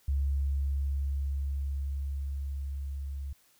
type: tone with level ramp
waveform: sine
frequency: 69.4 Hz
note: C#2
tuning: 3 cents sharp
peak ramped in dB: -25 to -34 dBFS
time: 0.08-3.33 s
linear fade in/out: 5 ms
effects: white hiss -65 dBFS RMS until 3.59 s

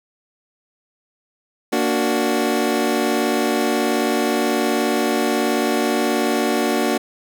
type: chord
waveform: 25% pulse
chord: Bb augmented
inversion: none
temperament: equal with one note detuned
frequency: 233.1 / 291.8 / 370 Hz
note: Bb3 / D4 / F#4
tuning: 0 / -11 / 0 cents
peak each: -18 dBFS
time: 1.72-6.98 s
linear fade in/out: 10 ms
effects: none

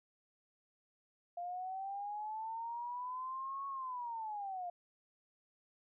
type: linear two-way sweep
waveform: sine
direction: up then down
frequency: 693 to 1108.7 to 693 Hz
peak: -39 dBFS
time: 1.37-4.7 s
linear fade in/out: 5 ms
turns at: 3.67 s
effects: none

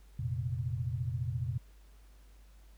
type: chord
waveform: sine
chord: F suspended fourth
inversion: none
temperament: just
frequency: 87.31 / 116.41 / 130.96 Hz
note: F2 / Bb2 / C3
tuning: 0 / -2 / +2 cents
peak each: -38 / -35 / -36 dBFS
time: 0.19-1.58 s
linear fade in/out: 5 ms
effects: added 50 Hz sine -54 dBFS peak until 2.77 s + pink hiss -67 dBFS RMS until 2.77 s

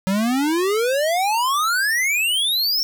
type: exponential sweep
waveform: square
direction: up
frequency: 185 to 5540 Hz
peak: -18 dBFS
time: 0.07-2.83 s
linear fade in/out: 0 ms
effects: none

